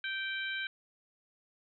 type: harmonic tone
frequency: 780 Hz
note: G5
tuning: 9 cents flat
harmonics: 2 / 3 / 4 / 5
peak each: -36 / -40 / -42 / -44 dBFS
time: 0.04-0.67 s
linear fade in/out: 2 ms
effects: none